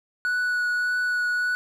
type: tone with vibrato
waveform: triangle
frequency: 1472 Hz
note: F#6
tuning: 9 cents flat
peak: -20 dBFS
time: 0.25-1.55 s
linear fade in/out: 0 ms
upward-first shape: triangle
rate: 1.7 Hz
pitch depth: 13 cents each way
effects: none